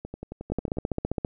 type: two click trains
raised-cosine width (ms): 2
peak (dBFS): -13 / -22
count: 12 / 9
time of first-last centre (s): 0.52-1.248 / 0.05-0.771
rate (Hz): 15.1 / 11.1
effects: none